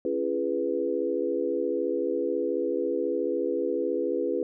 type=chord; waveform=sine; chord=C# dominant seventh; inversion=none; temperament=equal with one note detuned; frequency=277.2 / 341.1 / 415.3 / 493.9 Hz; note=C#4 / E#4 / G#4 / B4; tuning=0 / -41 / 0 / 0 cents; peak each=-33 / -30 / -30 / -29 dBFS; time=0.05-4.43 s; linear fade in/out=2 ms; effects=none